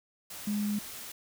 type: tone in noise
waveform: sine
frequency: 207.7 Hz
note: G#3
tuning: in tune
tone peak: -28 dBFS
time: 0.47-0.79 s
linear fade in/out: 5 ms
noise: white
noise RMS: -43 dBFS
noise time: 0.3-1.12 s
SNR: +12 dB
effects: none